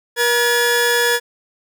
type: tone pair together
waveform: sawtooth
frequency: 477.3 / 1701 Hz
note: A#4 / G#6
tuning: +41 / +41 cents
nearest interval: octave + minor seventh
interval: 2200 cents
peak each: -13 dBFS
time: 0.16-1.2 s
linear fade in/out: 50 ms
effects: none